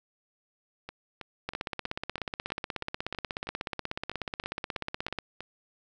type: two click trains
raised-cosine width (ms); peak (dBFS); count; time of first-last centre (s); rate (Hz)
0.3; -23 / -16; 15 / 62; 0.89-5.406 / 1.49-5.187; 3.1 / 16.5
effects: none